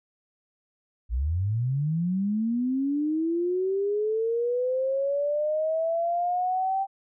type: linear sweep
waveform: sine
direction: up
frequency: 53.5 to 784 Hz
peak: -23 dBFS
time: 1.09-6.87 s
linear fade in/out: 50 ms
effects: none